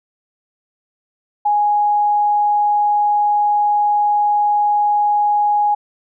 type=tone; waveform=sine; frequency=830 Hz; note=G#5; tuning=1 cent flat; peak=-12 dBFS; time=1.45-5.75 s; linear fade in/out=10 ms; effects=none